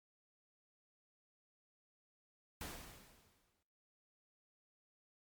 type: noise with exponential decay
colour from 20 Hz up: pink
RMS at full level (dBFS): -45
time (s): 2.61-3.63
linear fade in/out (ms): 2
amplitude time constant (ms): 220
effects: noise-tail reverb RT60 0.7 s tail -17 dB re dry + MP3 96 kbps